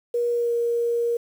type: tone with pitch glide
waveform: sine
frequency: 477.3 to 471 Hz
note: A#4 to A#4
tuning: +41 to +18 cents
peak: -20 dBFS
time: 0.14-1.17 s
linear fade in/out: 5 ms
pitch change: -23 cents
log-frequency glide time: 0.28-0.53 s
effects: 8-bit